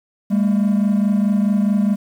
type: tone pair together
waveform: triangle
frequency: 201.5 / 226.2 Hz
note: G3 / A3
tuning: +48 / +48 cents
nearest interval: major second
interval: 200 cents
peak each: -12 / -17 dBFS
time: 0.3-1.96 s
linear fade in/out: 20 ms
effects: tanh soft clip ceiling -8 dBFS + 8-bit